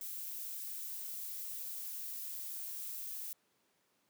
violet noise, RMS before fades -43 dBFS, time 0.01-3.33 s, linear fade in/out 2 ms, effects pink hiss -75 dBFS RMS until 4.09 s + high-pass 200 Hz 12 dB/octave

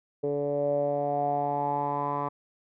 10% pulse tone with low-pass filter sweep, 143.7 Hz, D3, 37 cents flat, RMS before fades -28 dBFS, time 0.23-2.29 s, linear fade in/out 10 ms, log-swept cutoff 470 to 1100 Hz, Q 6.6, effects none

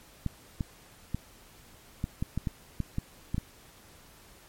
clicks, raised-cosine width 5 ms, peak -17 dBFS, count 11, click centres 0.263 / 0.608 / 1.146 / 2.041 / 2.225 / 2.376 / 2.472 / 2.803 / 2.984 / 3.345 / 3.381 s, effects pink hiss -55 dBFS RMS until 4.48 s + MP3 64 kbps

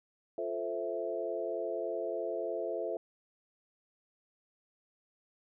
sine chord, F major seventh, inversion none, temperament equal, 349.2 / 440 / 523.3 / 659.3 Hz, F4 / A4 / C5 / E5, 0 / 0 / 0 / 0 cents, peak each -40 / -38 / -39 / -37 dBFS, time 0.38-2.97 s, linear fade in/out 2 ms, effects none

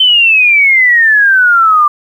sine exponential sweep, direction down, 3095 to 1176 Hz, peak -4 dBFS, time 0-1.88 s, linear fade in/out 5 ms, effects 7-bit

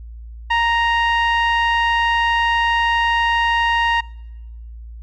sawtooth tone with low-pass filter, 932.3 Hz, A#5, in tune, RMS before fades -17 dBFS, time 0.5-4.01 s, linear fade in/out 10 ms, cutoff 2400 Hz, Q 1.9, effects noise-tail reverb RT60 1.0 s tail -25 dB re dry + added 57 Hz sine -32 dBFS peak until 5.02 s

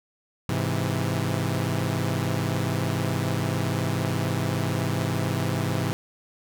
sawtooth chord, Ab augmented, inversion none, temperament equal, 103.83 / 130.81 / 164.81 Hz, Ab2 / C3 / E3, 0 / 0 / 0 cents, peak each -24 / -24 / -25 dBFS, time 0.49-5.93 s, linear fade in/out 0 ms, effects none

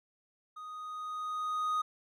triangle tone with level ramp, 1244.5 Hz, D#6, in tune, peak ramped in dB -41 to -26 dBFS, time 0.56-1.82 s, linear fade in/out 10 ms, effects none

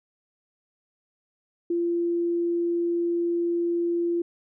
sine tone, 343 Hz, F4, 31 cents flat, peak -22 dBFS, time 1.7-4.22 s, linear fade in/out 5 ms, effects none

